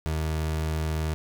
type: tone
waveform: 30% pulse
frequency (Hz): 78.5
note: D#2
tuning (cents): +16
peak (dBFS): -23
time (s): 0.06-1.14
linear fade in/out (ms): 0
effects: none